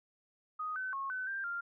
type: tone with pitch steps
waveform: sine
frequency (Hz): 1247 / 1520 / 1090 / 1513 / 1583 / 1394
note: D#6 / F#6 / C#6 / F#6 / G6 / F6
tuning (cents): +3 / +46 / -29 / +38 / +17 / -4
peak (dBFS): -35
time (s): 0.59-1.61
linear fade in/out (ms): 10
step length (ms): 170
effects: none